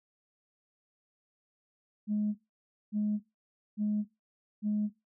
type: tone bursts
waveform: sine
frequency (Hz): 210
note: G#3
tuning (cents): +19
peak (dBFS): -26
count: 4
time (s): 2.07-4.9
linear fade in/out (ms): 50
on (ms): 280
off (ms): 570
effects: noise-tail reverb RT60 0.2 s tail -18 dB re dry + tanh soft clip ceiling -23 dBFS